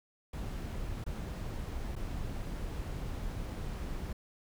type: noise with dropouts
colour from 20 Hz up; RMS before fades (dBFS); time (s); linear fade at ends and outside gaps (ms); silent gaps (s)
brown; -38; 0.33-4.13; 5; 1.041-1.063 / 1.955-1.962
effects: none